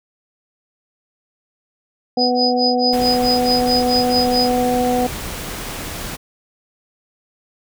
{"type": "harmonic tone", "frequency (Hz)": 247.6, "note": "B3", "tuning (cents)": 5, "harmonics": [1, 2, 3], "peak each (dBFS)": [-19, -19, -19], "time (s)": [2.17, 5.07], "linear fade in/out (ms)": 5}
{"type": "tone with tremolo", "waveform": "sine", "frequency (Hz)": 4978, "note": "D#8", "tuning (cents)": 0, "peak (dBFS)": -15, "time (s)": [2.17, 4.55], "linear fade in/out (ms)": 50, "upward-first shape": "sine", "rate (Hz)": 4.6, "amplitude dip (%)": 100}
{"type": "noise", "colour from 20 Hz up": "pink", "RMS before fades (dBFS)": -28, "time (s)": [2.92, 6.17], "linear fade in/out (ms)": 20}
{"effects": []}